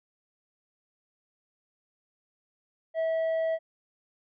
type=tone with tanh clipping; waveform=triangle; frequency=649 Hz; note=E5; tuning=27 cents flat; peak=-26 dBFS; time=2.94-3.59 s; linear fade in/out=50 ms; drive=9 dB; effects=none